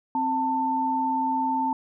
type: tone pair together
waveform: sine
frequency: 262.8 / 891 Hz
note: C4 / A5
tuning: +8 / +22 cents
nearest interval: octave + major sixth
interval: 2114 cents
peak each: -28 / -23 dBFS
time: 0.15-1.73 s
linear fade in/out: 2 ms
effects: none